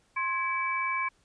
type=tone cluster; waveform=sine; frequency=1056 / 1663 / 2301 Hz; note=C6 / G#6 / D7; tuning=+16 / +2 / -36 cents; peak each=-30 / -38 / -30 dBFS; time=0.16-1.09 s; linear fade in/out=10 ms; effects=pink hiss -67 dBFS RMS until 1.24 s + resampled to 22050 Hz